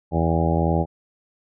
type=harmonic tone with a mistuned harmonic; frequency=82.41 Hz; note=E2; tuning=in tune; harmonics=1 / 2 / 3 / 4 / 5 / 6 / 7 / 8 / 9 / 10; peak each=-23 / -22 / -29 / -27 / -29 / -31 / -28 / -33 / -31 / -28 dBFS; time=0.11-0.86 s; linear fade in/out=50 ms; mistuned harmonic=10; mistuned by=-23 cents; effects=none